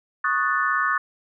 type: chord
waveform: sine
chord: D# half-diminished seventh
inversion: third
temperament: equal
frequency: 1108.7 / 1244.5 / 1480 / 1760 Hz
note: C#6 / D#6 / F#6 / A6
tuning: 0 / 0 / 0 / 0 cents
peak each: -25 dBFS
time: 0.24-0.98 s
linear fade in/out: 5 ms
effects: none